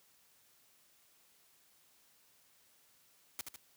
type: noise with echo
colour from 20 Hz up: white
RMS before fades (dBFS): -40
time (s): 3.39-3.41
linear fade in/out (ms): 0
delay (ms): 75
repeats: 2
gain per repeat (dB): -5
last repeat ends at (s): 3.56
effects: white hiss -68 dBFS RMS until 3.76 s + high-pass 60 Hz 12 dB/octave